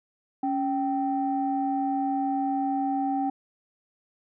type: tone pair together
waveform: sine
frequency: 277.2 / 778.6 Hz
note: C#4 / G5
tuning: 0 / -12 cents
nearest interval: octave + tritone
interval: 1788 cents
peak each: -26 dBFS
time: 0.43-3.3 s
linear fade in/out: 5 ms
effects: tanh soft clip ceiling -16 dBFS